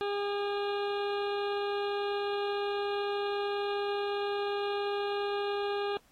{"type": "harmonic tone with a mistuned harmonic", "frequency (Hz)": 405.8, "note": "G#4", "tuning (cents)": -40, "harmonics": [1, 2, 3, 4, 6, 7, 8, 9, 10], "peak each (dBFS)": [-31, -37, -41, -43, -47, -48, -49, -50, -51], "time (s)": [0.01, 5.97], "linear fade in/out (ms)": 0, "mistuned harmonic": 8, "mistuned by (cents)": 54, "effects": ["pink hiss -66 dBFS RMS until 6.11 s", "AAC 48 kbps"]}